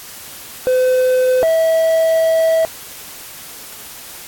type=tone pair in turn; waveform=triangle; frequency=510 / 649.9 Hz; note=C5 / E5; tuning=-44 / -25 cents; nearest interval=major third; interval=419 cents; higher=second; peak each=-9 dBFS; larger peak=neither; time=0.67-1.43 / 1.43-2.65 s; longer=second; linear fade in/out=0 ms; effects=white hiss -34 dBFS RMS until 4.27 s + AAC 64 kbps